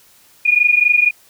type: tone pair together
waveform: sine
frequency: 2432 / 2456 Hz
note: D#7 / D#7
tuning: -40 / -23 cents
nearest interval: unison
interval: 17 cents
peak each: -13 dBFS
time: 0.45-1.11 s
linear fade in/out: 10 ms
effects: white hiss -50 dBFS RMS until 1.29 s